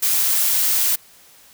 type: noise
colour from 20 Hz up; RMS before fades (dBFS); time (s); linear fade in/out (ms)
blue; -18; 0.02-0.96; 10
effects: white hiss -49 dBFS RMS until 1.53 s